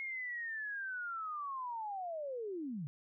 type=linear sweep; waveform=sine; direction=down; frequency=2166 to 133.5 Hz; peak=-38 dBFS; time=0-2.87 s; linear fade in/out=0 ms; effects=none